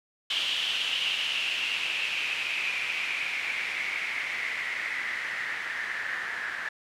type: noise with low-pass filter sweep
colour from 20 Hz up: blue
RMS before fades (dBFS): -31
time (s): 0.3-6.69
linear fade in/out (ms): 5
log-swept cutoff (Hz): 3100 to 1700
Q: 6.6
effects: none